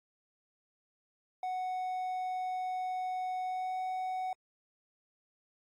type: tone with pitch glide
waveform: triangle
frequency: 740 to 745.1 Hz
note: F#5 to F#5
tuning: 0 to +12 cents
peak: -31 dBFS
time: 1.43-4.33 s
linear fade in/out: 2 ms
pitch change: +12 cents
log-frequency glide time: 3.44-3.79 s
effects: AAC 64 kbps